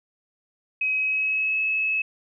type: tone with pitch glide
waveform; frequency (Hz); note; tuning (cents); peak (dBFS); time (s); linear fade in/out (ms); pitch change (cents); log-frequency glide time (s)
sine; 2539 to 2586; D#7 to E7; +34 to -34; -21; 0.81-2.02; 5; +32; 0.92-1.6
effects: none